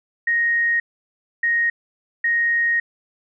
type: tone bursts at uneven times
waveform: sine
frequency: 1869 Hz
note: A#6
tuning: 4 cents sharp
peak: -16 dBFS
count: 3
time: 0.27-0.8 / 1.43-1.7 / 2.24-2.8 s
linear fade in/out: 5 ms
effects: none